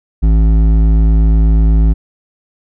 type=tone with hard clipping; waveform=sine; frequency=54.1 Hz; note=A1; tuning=29 cents flat; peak=-8 dBFS; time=0.22-1.94 s; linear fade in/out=20 ms; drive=10 dB; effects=none